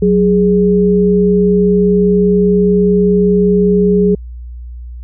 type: tone pair together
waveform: sine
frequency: 185 / 414.4 Hz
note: F#3 / G#4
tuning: 0 / -4 cents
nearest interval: octave + major second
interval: 1396 cents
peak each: -10 dBFS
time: 0.02-4.15 s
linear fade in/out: 5 ms
effects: added 60 Hz sine -25 dBFS peak until 5.03 s